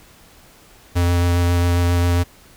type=tone with vibrato; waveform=square; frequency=87.31 Hz; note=F2; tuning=in tune; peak=-15 dBFS; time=0.95-2.24 s; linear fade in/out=20 ms; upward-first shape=sine; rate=7.4 Hz; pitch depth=12 cents each way; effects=pink hiss -48 dBFS RMS until 2.56 s